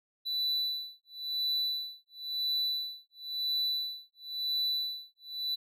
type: tone with tremolo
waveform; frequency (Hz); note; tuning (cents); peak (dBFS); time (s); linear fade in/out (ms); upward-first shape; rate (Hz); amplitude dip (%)
triangle; 3976; B7; +11; -26; 0.25-5.56; 20; sine; 0.97; 100
effects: none